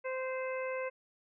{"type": "harmonic tone", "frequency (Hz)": 519, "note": "C5", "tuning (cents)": -14, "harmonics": [1, 2, 3, 4, 5], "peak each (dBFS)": [-35, -43, -46, -44, -47], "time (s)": [0.04, 0.9], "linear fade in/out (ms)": 20, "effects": []}